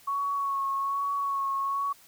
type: tone with vibrato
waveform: sine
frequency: 1108.7 Hz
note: C#6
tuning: in tune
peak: -26 dBFS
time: 0.07-1.93 s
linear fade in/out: 10 ms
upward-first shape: sine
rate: 1.2 Hz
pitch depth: 24 cents each way
effects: white hiss -56 dBFS RMS until 2.07 s